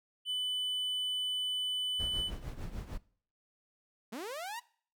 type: tone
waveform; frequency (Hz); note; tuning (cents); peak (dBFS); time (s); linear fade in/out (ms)
triangle; 3000; F#7; +23; -30; 0.25-2.31; 50
type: noise with tremolo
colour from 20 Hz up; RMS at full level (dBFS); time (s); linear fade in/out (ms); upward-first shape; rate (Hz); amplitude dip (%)
brown; -38; 1.99-2.98; 10; triangle; 6.6; 75
type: linear sweep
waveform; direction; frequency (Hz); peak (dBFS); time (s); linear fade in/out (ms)
sawtooth; up; 197.8 to 980; -35; 4.12-4.6; 10
effects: noise-tail reverb RT60 0.5 s tail -21 dB re dry